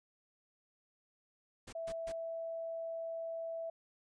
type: noise bursts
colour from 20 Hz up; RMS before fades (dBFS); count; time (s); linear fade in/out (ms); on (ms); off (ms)
pink; -49; 3; 1.67-2.124; 10; 58; 140
type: tone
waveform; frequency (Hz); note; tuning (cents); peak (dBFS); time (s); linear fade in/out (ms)
sine; 659.3; E5; 0; -38; 1.75-3.7; 5
effects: resampled to 22050 Hz